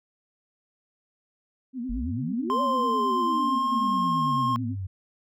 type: tone with vibrato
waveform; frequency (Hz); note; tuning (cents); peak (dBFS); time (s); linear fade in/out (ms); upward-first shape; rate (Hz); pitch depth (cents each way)
sine; 246.9; B3; 0; -29; 1.73-4.76; 50; sine; 9.1; 110
type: exponential two-way sweep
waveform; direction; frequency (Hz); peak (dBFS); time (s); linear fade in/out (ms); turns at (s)
sine; up then down; 41.2 to 578 to 91.3; -29; 1.89-4.87; 10; 2.61
type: tone with pitch glide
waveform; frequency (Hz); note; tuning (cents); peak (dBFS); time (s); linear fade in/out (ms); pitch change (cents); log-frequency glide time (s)
triangle; 1045 to 1069.4; C6 to C6; -2 to +37; -21; 2.5-4.56; 0; +39; 3.26-3.69
effects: none